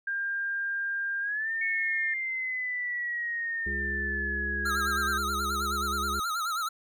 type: tone with pitch glide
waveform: sine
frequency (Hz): 1600 to 1806.3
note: G6 to A6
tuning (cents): +35 to +45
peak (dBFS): -28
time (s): 0.07-2.14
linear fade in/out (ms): 5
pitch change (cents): +210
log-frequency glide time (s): 1.21-1.5
type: exponential sweep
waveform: sine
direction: down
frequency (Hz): 2217 to 1568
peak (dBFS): -29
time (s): 1.61-5.18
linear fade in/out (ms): 5
type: harmonic tone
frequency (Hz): 69.3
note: C#2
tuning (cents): 0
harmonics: 1 / 3 / 5 / 6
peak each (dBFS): -35 / -40 / -42 / -43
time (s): 3.66-6.2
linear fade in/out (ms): 5
type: tone with vibrato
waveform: square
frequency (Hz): 1318.5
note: E6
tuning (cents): 0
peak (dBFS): -29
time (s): 4.65-6.69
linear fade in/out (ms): 10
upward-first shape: sine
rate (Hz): 9.4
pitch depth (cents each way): 110
effects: none